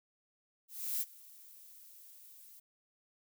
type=noise with ADSR envelope; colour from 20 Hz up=violet; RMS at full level=-34 dBFS; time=0.68-2.6 s; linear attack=330 ms; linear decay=37 ms; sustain=-22 dB; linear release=8 ms; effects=none